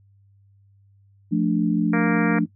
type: chord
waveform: sine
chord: D minor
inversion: first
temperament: equal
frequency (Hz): 174.61 / 220 / 293.7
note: F3 / A3 / D4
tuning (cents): 0 / 0 / 0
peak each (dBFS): -22 / -22 / -22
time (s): 1.31-2.46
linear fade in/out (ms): 20
type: harmonic tone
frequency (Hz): 233.1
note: A#3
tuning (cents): 0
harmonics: 2 / 3 / 4 / 5 / 6 / 7 / 8 / 9 / 10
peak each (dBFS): -27 / -32 / -34 / -33 / -30 / -32 / -32 / -38 / -34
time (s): 1.93-2.39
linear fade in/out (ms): 5
effects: noise-tail reverb RT60 0.1 s tail -19 dB re dry + added 99 Hz sine -53 dBFS peak until 2.55 s